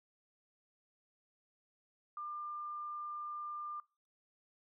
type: tone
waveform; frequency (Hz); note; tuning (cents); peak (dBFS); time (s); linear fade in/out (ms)
sine; 1197; D6; +33; -40; 2.17-3.8; 2
effects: noise-tail reverb RT60 0.4 s tail -26 dB re dry